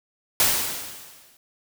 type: noise with exponential decay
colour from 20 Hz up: white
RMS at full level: -17 dBFS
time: 0.4-1.37 s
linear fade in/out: 1 ms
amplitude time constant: 210 ms
effects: none